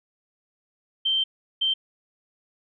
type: tone bursts at uneven times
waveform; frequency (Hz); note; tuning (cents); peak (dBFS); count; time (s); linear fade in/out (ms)
sine; 3128; G7; -4; -20; 2; 1.05-1.24 / 1.61-1.74; 10
effects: none